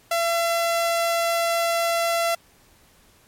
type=tone; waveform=sawtooth; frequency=676 Hz; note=E5; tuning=43 cents sharp; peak=-16 dBFS; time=0.11-2.35 s; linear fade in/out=5 ms; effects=pink hiss -56 dBFS RMS until 3.27 s + MP3 64 kbps